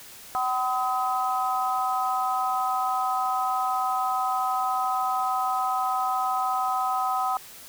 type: harmonic tone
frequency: 253.8 Hz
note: B3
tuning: 47 cents sharp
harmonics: 3 / 4 / 5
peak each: -26 / -30 / -27 dBFS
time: 0.35-7.37 s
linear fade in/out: 0 ms
effects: white hiss -45 dBFS RMS until 7.68 s